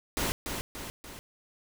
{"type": "noise with echo", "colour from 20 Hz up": "pink", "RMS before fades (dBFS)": -30, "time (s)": [0.17, 0.32], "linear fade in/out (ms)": 0, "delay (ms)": 290, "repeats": 3, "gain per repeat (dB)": -5, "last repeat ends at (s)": 1.19, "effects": []}